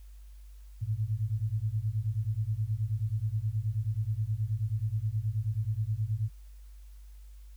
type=beating tone pair; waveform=sine; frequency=103.83 / 113.23 Hz; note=G#2 / A#2; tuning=0 / -50 cents; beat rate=9.4 Hz; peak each=-31 dBFS; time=0.81-6.3 s; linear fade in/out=20 ms; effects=added 50 Hz sine -46 dBFS peak until 7.56 s + white hiss -67 dBFS RMS until 7.56 s